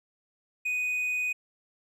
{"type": "tone", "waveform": "triangle", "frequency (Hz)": 2489, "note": "D#7", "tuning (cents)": 0, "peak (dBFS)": -25, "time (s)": [0.65, 1.33], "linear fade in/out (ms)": 10, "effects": []}